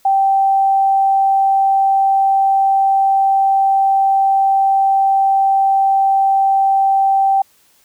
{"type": "tone", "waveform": "sine", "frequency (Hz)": 780, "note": "G5", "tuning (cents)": -9, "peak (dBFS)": -10, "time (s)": [0.05, 7.42], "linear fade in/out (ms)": 5, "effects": ["white hiss -54 dBFS RMS until 7.84 s"]}